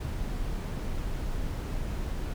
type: noise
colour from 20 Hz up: brown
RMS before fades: -32 dBFS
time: 0-2.34 s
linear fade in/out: 10 ms
effects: none